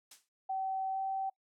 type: noise with exponential decay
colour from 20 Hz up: blue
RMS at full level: -42 dBFS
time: 0.11-0.29 s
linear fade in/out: 5 ms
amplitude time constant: 37 ms
type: tone with pitch glide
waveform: sine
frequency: 766 to 771.8 Hz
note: G5 to G5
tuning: -40 to -27 cents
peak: -32 dBFS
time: 0.49-1.3 s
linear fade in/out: 10 ms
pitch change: +13 cents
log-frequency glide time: 0.92-0.98 s
effects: noise-tail reverb RT60 0.1 s tail -24 dB re dry + low-pass 8000 Hz 12 dB/octave